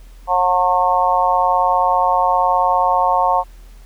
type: harmonic tone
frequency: 181 Hz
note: F#3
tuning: 38 cents flat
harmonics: 3 / 4 / 5 / 6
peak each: -22 / -17 / -16 / -19 dBFS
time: 0.27-3.44 s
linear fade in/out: 50 ms
effects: added 41 Hz sine -37 dBFS peak until 3.85 s + pink hiss -52 dBFS RMS until 3.85 s